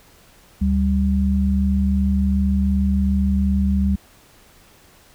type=tone pair together; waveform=sine; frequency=73.29 / 196 Hz; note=D2 / G3; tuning=-3 / 0 cents; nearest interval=octave + perfect fourth; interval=1703 cents; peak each=-18 dBFS; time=0.61-3.96 s; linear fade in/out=10 ms; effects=pink hiss -51 dBFS RMS until 5.14 s